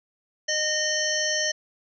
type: harmonic tone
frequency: 613 Hz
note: D#5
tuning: 26 cents flat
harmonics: 1 / 3 / 5 / 7 / 9 / 10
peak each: -30 / -28 / -32 / -35 / -30 / -28 dBFS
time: 0.48-1.52 s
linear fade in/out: 10 ms
effects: none